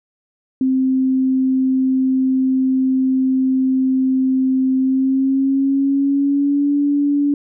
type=tone with pitch glide; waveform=sine; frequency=261.6 to 286.9 Hz; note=C4 to D4; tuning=0 to -40 cents; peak=-13 dBFS; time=0.61-7.34 s; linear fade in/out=2 ms; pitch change=+160 cents; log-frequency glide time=4.77-6.73 s; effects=none